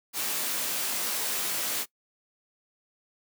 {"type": "noise with comb filter", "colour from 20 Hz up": "white", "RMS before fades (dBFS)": -30, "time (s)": [0.13, 1.86], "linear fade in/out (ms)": 50, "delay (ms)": 18, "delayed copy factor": 0.65, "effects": ["noise-tail reverb RT60 0.1 s tail -21 dB re dry", "high-pass 200 Hz 12 dB/octave"]}